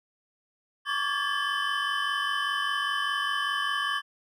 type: tone cluster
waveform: triangle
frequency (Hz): 1120 / 1165 / 1631 / 1728 / 3047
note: C#6 / D6 / G#6 / A6 / G7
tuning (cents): +18 / -14 / -32 / -32 / -50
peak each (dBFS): -31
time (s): 0.85-4.02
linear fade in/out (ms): 50
effects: none